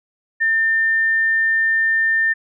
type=tone; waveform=sine; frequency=1800 Hz; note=A6; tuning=39 cents sharp; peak=-14 dBFS; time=0.4-2.34 s; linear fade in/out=20 ms; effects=none